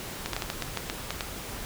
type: clicks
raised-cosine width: 0.2 ms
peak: -12 dBFS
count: 10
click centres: 0.26 / 0.333 / 0.365 / 0.422 / 0.501 / 0.623 / 0.773 / 0.899 / 1.106 / 1.208 s
effects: pink hiss -38 dBFS RMS until 1.65 s